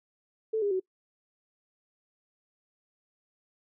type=tone with pitch steps; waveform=sine; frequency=440.4 / 406.2 / 374.6 Hz; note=A4 / G#4 / F#4; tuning=+2 / -38 / +21 cents; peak=-25 dBFS; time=0.53-0.8 s; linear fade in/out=10 ms; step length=90 ms; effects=noise-tail reverb RT60 0.1 s tail -24 dB re dry